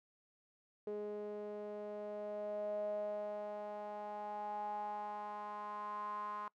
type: tone with band-pass filter sweep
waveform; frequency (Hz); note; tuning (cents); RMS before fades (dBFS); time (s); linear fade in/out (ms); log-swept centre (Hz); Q
sawtooth; 208.4; G#3; +6; -43; 0.87-6.48; 2; 460 to 1100; 8.7
effects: noise-tail reverb RT60 0.1 s tail -22 dB re dry